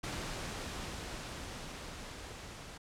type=noise with level ramp; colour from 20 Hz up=pink; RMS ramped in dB=-39 to -48 dBFS; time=0.03-2.78 s; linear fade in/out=10 ms; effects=low-pass 8000 Hz 12 dB/octave